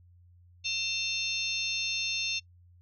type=harmonic tone with a mistuned harmonic; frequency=900 Hz; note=A5; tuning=39 cents sharp; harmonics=3 / 4 / 5 / 6 / 7; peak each=-33 / -35 / -37 / -39 / -40 dBFS; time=0.64-2.4 s; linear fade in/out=20 ms; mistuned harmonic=5; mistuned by=-81 cents; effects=noise-tail reverb RT60 0.1 s tail -23 dB re dry + added 88 Hz sine -55 dBFS peak until 2.81 s